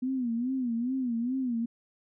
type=tone with vibrato; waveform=sine; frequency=246.7 Hz; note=B3; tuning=2 cents flat; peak=-27 dBFS; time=0.02-1.66 s; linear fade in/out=10 ms; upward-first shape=sine; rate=2.4 Hz; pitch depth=130 cents each way; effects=none